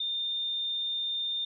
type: tone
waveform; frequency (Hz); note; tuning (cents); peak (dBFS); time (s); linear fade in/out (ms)
sine; 3618; A7; +48; -29; 0-1.45; 5
effects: none